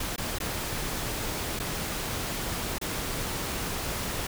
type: noise with dropouts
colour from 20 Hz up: pink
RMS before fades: -32 dBFS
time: 0-4.27 s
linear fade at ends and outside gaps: 5 ms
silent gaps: 0.162-0.179 / 0.386-0.401 / 1.592-1.598 / 2.784-2.813 s
effects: none